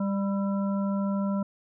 harmonic tone with a mistuned harmonic, 198.1 Hz, G3, 18 cents sharp, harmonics 1 / 3 / 5 / 7, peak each -25 / -35 / -39 / -42 dBFS, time 0-1.43 s, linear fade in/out 5 ms, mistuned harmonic 7, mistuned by -55 cents, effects none

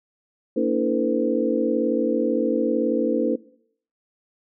sine tone cluster, 231.6 / 284.6 / 323.6 / 449 / 507 Hz, A#3 / C#4 / E4 / A4 / B4, -11 / +46 / -32 / +35 / +45 cents, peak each -25 dBFS, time 0.56-3.36 s, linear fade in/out 10 ms, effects noise-tail reverb RT60 0.6 s tail -19 dB re dry

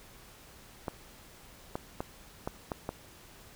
clicks, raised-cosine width 1 ms, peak -19 dBFS, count 6, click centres 0.882 / 1.755 / 2.005 / 2.475 / 2.718 / 2.891 s, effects pink hiss -54 dBFS RMS until 3.55 s

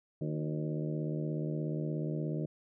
harmonic tone with a mistuned harmonic, 76.8 Hz, D#2, 22 cents flat, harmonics 2 / 3 / 4 / 5 / 6 / 7 / 8, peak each -34 / -42 / -40 / -42 / -46 / -46 / -47 dBFS, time 0.21-2.46 s, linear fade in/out 5 ms, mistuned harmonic 5, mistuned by -78 cents, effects none

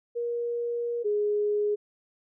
sine tone pair in turn, 474.3 / 416 Hz, A#4 / G#4, +30 / +3 cents, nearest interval major second, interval 227 cents, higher first, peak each -27 / -23 dBFS, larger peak second, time 0.15-1.04 / 1.04-1.76 s, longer first, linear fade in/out 20 ms, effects none

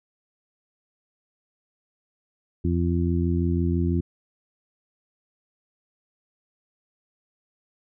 harmonic tone, 86 Hz, F2, 26 cents flat, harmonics 1 / 2 / 3 / 4, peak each -23 / -26 / -28 / -29 dBFS, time 2.64-4.01 s, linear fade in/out 10 ms, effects none

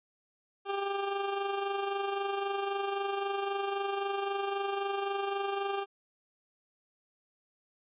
20% pulse tone with amplitude modulation, 396.9 Hz, G4, 22 cents sharp, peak -24 dBFS, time 0.65-5.86 s, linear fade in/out 50 ms, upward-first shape sine, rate 23.8 Hz, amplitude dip 45%, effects resampled to 8000 Hz

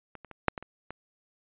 clicks, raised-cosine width 0.5 ms, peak -28 / -30 / -29 / -6 / -20 / -28 / -23 dBFS, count 7, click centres 0.153 / 0.247 / 0.313 / 0.483 / 0.578 / 0.626 / 0.906 s, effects resampled to 8000 Hz

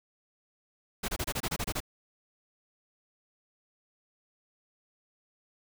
pink noise bursts, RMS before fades -32 dBFS, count 10, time 1.03-1.804 s, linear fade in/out 10 ms, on 54 ms, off 26 ms, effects none

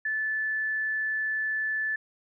sine tone, 1744 Hz, A6, 16 cents flat, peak -26 dBFS, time 0.05-1.96 s, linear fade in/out 5 ms, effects none

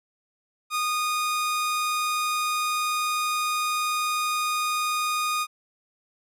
sawtooth tone, 1231 Hz, D#6, 19 cents flat, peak -20 dBFS, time 0.7-5.47 s, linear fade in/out 50 ms, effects resampled to 32000 Hz

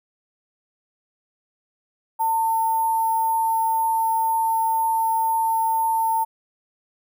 sine tone with sample-and-hold, 899 Hz, A5, 37 cents sharp, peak -18 dBFS, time 2.19-6.25 s, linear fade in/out 20 ms, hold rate 11025 Hz, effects none

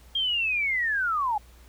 sine linear sweep, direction down, 3234 to 804 Hz, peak -23 dBFS, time 0.15-1.38 s, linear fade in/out 5 ms, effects added 60 Hz sine -50 dBFS peak until 1.68 s + pink hiss -57 dBFS RMS until 1.68 s

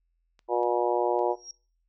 clicks, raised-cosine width 0.2 ms, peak -37 dBFS, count 3, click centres 0.392 / 0.632 / 1.191 s
harmonic tone, 120.4 Hz, B2, 44 cents flat, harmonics 3 / 4 / 5 / 6 / 7 / 8, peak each -28 / -29 / -30 / -31 / -31 / -32 dBFS, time 0.48-1.36 s, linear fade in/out 50 ms
sine tone with exponential growth, 5610 Hz, F8, 7 cents sharp, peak -35 dBFS, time 1.3-1.51 s, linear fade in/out 2 ms, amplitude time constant 44 ms
effects noise-tail reverb RT60 0.4 s tail -21 dB re dry + added 42 Hz sine -70 dBFS peak until 1.88 s

